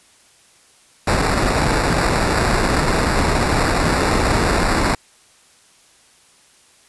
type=noise with sample-and-hold; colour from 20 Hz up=pink; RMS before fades=-17 dBFS; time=1.07-4.95 s; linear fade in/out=5 ms; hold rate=3150 Hz; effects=white hiss -52 dBFS RMS until 6.88 s + resampled to 24000 Hz